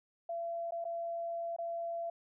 sine tone with dropouts, 677 Hz, E5, 46 cents sharp, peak -35 dBFS, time 0.29-2.1 s, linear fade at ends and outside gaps 5 ms, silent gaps 0.709-0.72 / 0.843-0.851 / 1.564-1.585 s, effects none

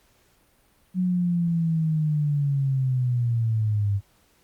sine linear sweep, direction down, 184.8 to 98 Hz, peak -20 dBFS, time 0.94-4.01 s, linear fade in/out 50 ms, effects pink hiss -62 dBFS RMS until 4.43 s + Opus 48 kbps

